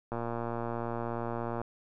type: click train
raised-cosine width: 1 ms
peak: -21 dBFS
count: 176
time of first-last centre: 0.12-1.616 s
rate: 117 Hz
effects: none